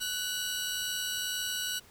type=tone cluster; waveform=20% pulse; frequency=1492 / 2902 / 3942 Hz; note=F#6 / F#7 / B7; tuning=+14 / -34 / -4 cents; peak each=-31 dBFS; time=0-1.8 s; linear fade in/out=20 ms; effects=pink hiss -57 dBFS RMS until 1.9 s